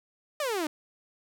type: exponential sweep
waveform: sawtooth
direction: down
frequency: 622.3 to 290 Hz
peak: -24 dBFS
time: 0.4-0.67 s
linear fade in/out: 2 ms
effects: none